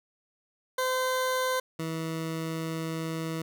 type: tone pair in turn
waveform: 20% pulse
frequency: 514 / 161.9 Hz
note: C5 / E3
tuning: -31 / -31 cents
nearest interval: octave + minor sixth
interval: 2000 cents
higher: first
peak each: -21 / -26 dBFS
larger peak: first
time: 0.78-1.6 / 1.79-3.42 s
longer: second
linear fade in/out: 5 ms
effects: none